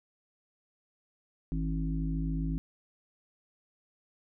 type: harmonic tone with a mistuned harmonic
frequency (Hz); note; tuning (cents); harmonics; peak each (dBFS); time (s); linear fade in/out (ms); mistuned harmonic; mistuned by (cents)
54; A1; -32; 1 / 3 / 5 / 6; -32 / -33 / -36 / -47; 1.52-2.58; 0; 1; -140
effects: none